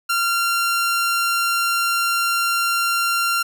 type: tone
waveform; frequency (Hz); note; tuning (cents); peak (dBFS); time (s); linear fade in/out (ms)
sawtooth; 1380; F6; -21; -14; 0.09-3.43; 10
effects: none